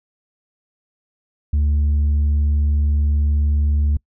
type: tone with tanh clipping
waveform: sine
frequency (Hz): 73.42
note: D2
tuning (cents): 0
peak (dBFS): -15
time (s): 1.53-3.97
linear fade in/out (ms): 5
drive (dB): 3
effects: noise-tail reverb RT60 0.1 s tail -25 dB re dry